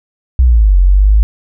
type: linear two-way sweep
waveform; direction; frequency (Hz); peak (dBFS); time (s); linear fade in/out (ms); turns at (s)
sine; down then up; 65.41 to 44.5 to 54.1; -4; 0.39-1.23; 0; 0.79
effects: none